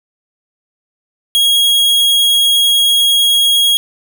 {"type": "tone", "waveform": "45% pulse", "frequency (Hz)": 3297, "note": "G#7", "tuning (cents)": -13, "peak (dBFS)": -8, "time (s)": [1.35, 3.77], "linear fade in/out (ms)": 0, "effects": []}